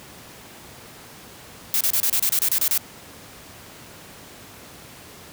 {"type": "noise bursts", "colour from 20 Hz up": "blue", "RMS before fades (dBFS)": -20, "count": 11, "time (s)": [1.74, 2.777], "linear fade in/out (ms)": 0, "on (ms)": 67, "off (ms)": 30, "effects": ["pink hiss -43 dBFS RMS until 5.32 s", "high-pass 80 Hz 12 dB/octave"]}